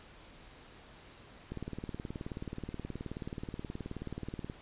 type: click train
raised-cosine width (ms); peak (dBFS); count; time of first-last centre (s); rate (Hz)
3; -26; 57; 1.52-4.499; 18.8
effects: pink hiss -55 dBFS RMS until 4.61 s + resampled to 8000 Hz